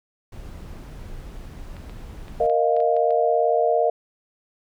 brown noise, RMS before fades -37 dBFS, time 0.32-2.47 s, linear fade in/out 5 ms
clicks, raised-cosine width 0.3 ms, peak -28 dBFS, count 8, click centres 1.767 / 1.896 / 2.282 / 2.498 / 2.766 / 2.803 / 2.966 / 3.107 s
sine chord, Bb suspended fourth, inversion none, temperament just, 466.2 / 621.6 / 699.2 Hz, Bb4 / Eb5 / F5, 0 / -2 / +2 cents, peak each -21 dBFS, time 2.4-3.9 s, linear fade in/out 5 ms
effects none

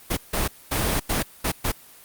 pink noise bursts at uneven times, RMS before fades -23 dBFS, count 6, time 0.1-0.17 / 0.33-0.48 / 0.71-1 / 1.09-1.23 / 1.44-1.52 / 1.64-1.72 s, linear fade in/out 10 ms, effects white hiss -48 dBFS RMS until 2.04 s + Opus 32 kbps

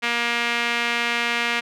sawtooth tone with band-pass filter, 236.6 Hz, A#3, 26 cents sharp, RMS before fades -23 dBFS, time 0.02-1.61 s, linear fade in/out 20 ms, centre 2300 Hz, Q 1.9, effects none

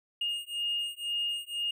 triangle beating tone pair, 2842 / 2844 Hz, F7 / F7, +30 / +31 cents, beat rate 2 Hz, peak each -31 dBFS, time 0.21-1.71 s, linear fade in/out 5 ms, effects tanh soft clip ceiling -24 dBFS

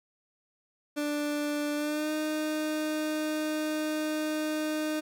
30% pulse tone with pitch glide, 294.4 to 307.8 Hz, D4 to D#4, +4 to -19 cents, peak -26 dBFS, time 0.96-5.01 s, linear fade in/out 20 ms, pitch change +77 cents, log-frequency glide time 1.75-2.12 s, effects none

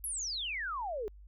sine exponential sweep, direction down, 11660 to 395.5 Hz, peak -34 dBFS, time 0.04-1.08 s, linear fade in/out 0 ms, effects added 50 Hz sine -50 dBFS peak until 1.27 s

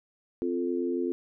sine chord, F major, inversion second, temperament equal, 261.6 / 349.2 / 440 Hz, C4 / F4 / A4, 0 / 0 / 0 cents, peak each -31 / -29 / -34 dBFS, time 0.42-1.12 s, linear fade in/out 0 ms, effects none

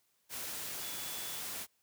sine tone in noise, 3436 Hz, A7, 42 cents flat, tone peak -49 dBFS, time 0.8-1.41 s, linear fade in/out 50 ms, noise white, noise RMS -41 dBFS, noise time 0.29-1.67 s, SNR -11 dB, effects white hiss -75 dBFS RMS until 1.82 s + high-pass 60 Hz 12 dB/octave

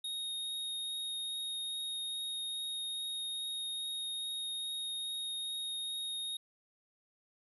square tone with vibrato, 3729 Hz, A#7, in tune, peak -37 dBFS, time 0.04-6.37 s, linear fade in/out 5 ms, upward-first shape triangle, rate 2.4 Hz, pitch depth 8 cents each way, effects 13-bit

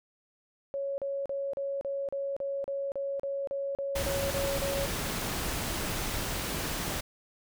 sine tone bursts, 554.4 Hz, C#5, in tune, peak -30 dBFS, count 15, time 0.74-4.858 s, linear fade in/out 0 ms, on 240 ms, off 37 ms
pink noise, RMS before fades -33 dBFS, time 3.95-7.01 s, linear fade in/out 10 ms
effects none

